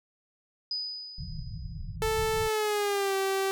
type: tone with exponential decay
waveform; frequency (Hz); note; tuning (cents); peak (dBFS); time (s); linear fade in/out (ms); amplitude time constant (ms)
sine; 4978; D#8; 0; -28; 0.71-1.96; 2; 270
type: low-pass noise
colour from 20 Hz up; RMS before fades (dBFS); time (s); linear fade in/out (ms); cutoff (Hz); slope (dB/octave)
pink; -37; 1.18-2.49; 10; 180; 96
type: tone with pitch glide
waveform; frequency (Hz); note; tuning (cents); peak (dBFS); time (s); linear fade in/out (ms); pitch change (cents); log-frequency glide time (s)
sawtooth; 440 to 387.5; A4 to G4; 0 to -20; -22; 2.02-3.51; 0; -220; 2.44-3.15
effects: none